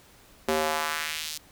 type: tone with high-pass filter sweep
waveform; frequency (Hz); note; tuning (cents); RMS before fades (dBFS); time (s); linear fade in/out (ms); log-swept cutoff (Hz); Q
square; 77.8; D#2; 0; -29; 0.48-1.38; 5; 350 to 5000; 1.3
effects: pink hiss -55 dBFS RMS until 1.51 s